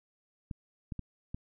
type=clicks; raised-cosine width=5 ms; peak=-25 dBFS; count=4; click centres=0.512 / 0.922 / 0.993 / 1.345 s; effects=none